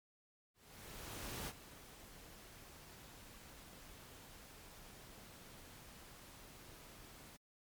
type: noise with ADSR envelope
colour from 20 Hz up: pink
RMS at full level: -44 dBFS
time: 0.54-7.37 s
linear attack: 940 ms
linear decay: 42 ms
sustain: -13 dB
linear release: 13 ms
effects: MP3 96 kbps